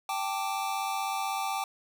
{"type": "chord", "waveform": "square", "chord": "G suspended second", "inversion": "none", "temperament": "equal", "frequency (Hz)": [784, 880, 1174.7], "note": ["G5", "A5", "D6"], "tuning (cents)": [0, 0, 0], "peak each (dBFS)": [-33, -36, -36], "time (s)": [0.09, 1.64], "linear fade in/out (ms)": 2, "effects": []}